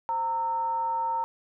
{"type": "tone with frequency modulation", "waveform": "sine", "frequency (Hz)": 919, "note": "A#5", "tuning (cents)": -25, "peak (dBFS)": -25, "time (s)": [0.09, 1.24], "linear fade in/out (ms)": 0, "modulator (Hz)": 396, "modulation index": 0.31, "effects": []}